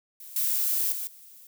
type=noise with level steps; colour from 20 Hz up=violet; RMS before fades=-44 / -26 / -33 / -50 dBFS; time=0.2-1.47 s; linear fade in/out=2 ms; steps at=0.36 / 0.92 / 1.07 s; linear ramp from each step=2 ms; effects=none